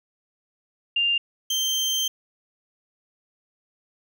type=tone pair in turn; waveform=sine / 30% pulse; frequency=2796 / 3138 Hz; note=F7 / G7; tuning=+1 / +1 cents; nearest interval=major second; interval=200 cents; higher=second; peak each=-19 / -19 dBFS; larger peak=neither; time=0.96-1.18 / 1.5-2.08 s; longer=second; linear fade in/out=5 ms; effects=none